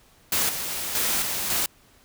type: noise with level steps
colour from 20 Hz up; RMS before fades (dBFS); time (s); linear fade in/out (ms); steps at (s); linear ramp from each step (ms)
white; -23 / -30 / -24 / -28 / -24; 0.32-1.66; 2; 0.49 / 0.95 / 1.22 / 1.5; 2
effects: pink hiss -57 dBFS RMS until 2.04 s